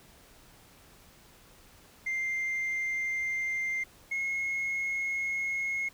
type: tone pair in turn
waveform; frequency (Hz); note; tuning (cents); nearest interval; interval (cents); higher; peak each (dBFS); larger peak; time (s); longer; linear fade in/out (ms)
sine; 2096 / 2165; C7 / C#7; +2 / -41; minor second; 57; second; -27; neither; 2.06-3.84 / 4.11-5.89; neither; 10
effects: tanh soft clip ceiling -27 dBFS + pink hiss -57 dBFS RMS until 5.93 s